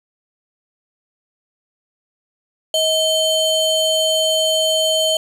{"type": "ring-modulated tone", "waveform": "square", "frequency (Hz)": 1864.7, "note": "A#6", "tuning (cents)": 0, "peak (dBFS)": -12, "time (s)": [2.74, 5.17], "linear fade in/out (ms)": 2, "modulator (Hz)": 1230, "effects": ["low-pass 11000 Hz 12 dB/octave", "8-bit"]}